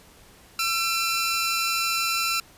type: tone pair together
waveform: 15% pulse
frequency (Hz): 1347 / 2400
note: E6 / D7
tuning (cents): +37 / +37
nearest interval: minor seventh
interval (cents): 1000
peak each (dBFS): -17 / -23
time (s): 0.59-2.4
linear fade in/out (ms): 2
effects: pink hiss -52 dBFS RMS until 2.57 s + resampled to 32000 Hz